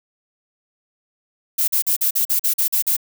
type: noise bursts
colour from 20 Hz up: violet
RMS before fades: -18 dBFS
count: 10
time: 1.58-2.967 s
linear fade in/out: 10 ms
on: 100 ms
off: 43 ms
effects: none